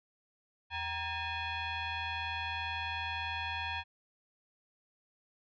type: tone with frequency modulation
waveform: sine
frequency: 776 Hz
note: G5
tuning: 18 cents flat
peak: -34 dBFS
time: 0.7-3.84 s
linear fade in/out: 50 ms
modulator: 857 Hz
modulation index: 3.1
effects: resampled to 11025 Hz